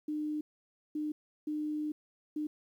sine tone bursts at uneven times, 302.6 Hz, D#4, 48 cents flat, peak -32 dBFS, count 4, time 0.08-0.41 / 0.95-1.12 / 1.47-1.92 / 2.36-2.47 s, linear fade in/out 5 ms, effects 11-bit

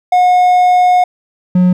triangle tone pair in turn, 724 / 181 Hz, F#5 / F#3, -38 / -38 cents, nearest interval 2 octaves, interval 2400 cents, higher first, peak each -4 dBFS, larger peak neither, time 0.12-1.04 / 1.55-1.73 s, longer first, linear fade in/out 5 ms, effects none

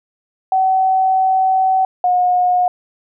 sine tone pair in turn, 758 / 722.2 Hz, F#5 / F#5, +42 / -42 cents, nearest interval minor second, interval 84 cents, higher first, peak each -11 dBFS, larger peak neither, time 0.52-1.85 / 2.04-2.68 s, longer first, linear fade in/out 2 ms, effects none

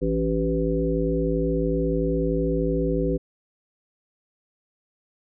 harmonic tone with a mistuned harmonic, 55.2 Hz, A1, 6 cents sharp, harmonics 1 / 3 / 5 / 7 / 9, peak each -27 / -27 / -27 / -27 / -27 dBFS, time 0.01-3.18 s, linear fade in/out 20 ms, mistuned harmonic 5, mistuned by +19 cents, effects none

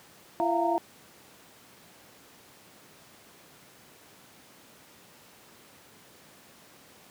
sine tone cluster, 338.7 / 671 / 702 / 922 Hz, E4 / E5 / F5 / A#5, +47 / +31 / +9 / -19 cents, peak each -29 dBFS, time 0.4-0.78 s, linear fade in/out 0 ms, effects pink hiss -54 dBFS RMS until 7.1 s + high-pass 150 Hz 12 dB/octave

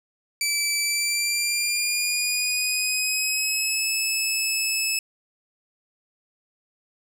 15% pulse tone with pitch glide, 2319 to 2603 Hz, D7 to E7, -22 to -22 cents, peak -15 dBFS, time 0.41-4.99 s, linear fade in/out 2 ms, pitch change +200 cents, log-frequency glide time 0.82-3.88 s, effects none

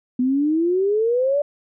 sine exponential sweep, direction up, 246.1 to 591 Hz, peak -16 dBFS, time 0.19-1.42 s, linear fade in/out 5 ms, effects none

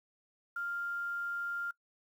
sine tone with quantisation, 1396.9 Hz, F6, in tune, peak -34 dBFS, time 0.56-1.71 s, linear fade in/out 5 ms, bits 10, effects noise-tail reverb RT60 0.1 s tail -22 dB re dry

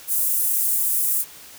pink high-pass noise, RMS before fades -21 dBFS, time 0.07-1.25 s, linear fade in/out 50 ms, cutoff 9800 Hz, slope 24 dB/octave, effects white hiss -43 dBFS RMS until 1.58 s

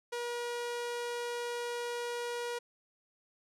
sawtooth tone, 479.2 Hz, A#4, 48 cents sharp, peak -31 dBFS, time 0.12-2.59 s, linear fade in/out 10 ms, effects low-pass 10000 Hz 12 dB/octave

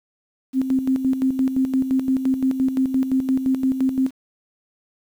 sine tone with tremolo, 262.9 Hz, C4, 8 cents sharp, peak -15 dBFS, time 0.53-4.11 s, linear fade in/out 50 ms, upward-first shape square, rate 5.8 Hz, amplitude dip 60%, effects 8-bit

